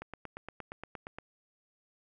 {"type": "click train", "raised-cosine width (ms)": 0.5, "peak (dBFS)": -26, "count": 11, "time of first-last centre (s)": [0.02, 1.186], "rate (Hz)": 8.58, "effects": []}